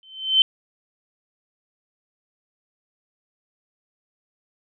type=tone with exponential growth; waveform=sine; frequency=3082 Hz; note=G7; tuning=30 cents flat; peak=-9 dBFS; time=0.03-0.42 s; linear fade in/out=1 ms; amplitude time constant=83 ms; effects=none